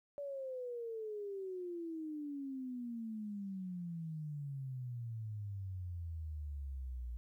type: exponential sweep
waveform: sine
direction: down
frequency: 577 to 58.27 Hz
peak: -40 dBFS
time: 0.18-7.17 s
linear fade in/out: 0 ms
effects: 13-bit